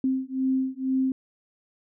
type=beating tone pair; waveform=sine; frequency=261.6 / 263.7 Hz; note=C4 / C4; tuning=0 / +14 cents; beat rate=2.1 Hz; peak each=-26 / -26 dBFS; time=0.04-1.12 s; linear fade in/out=2 ms; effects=none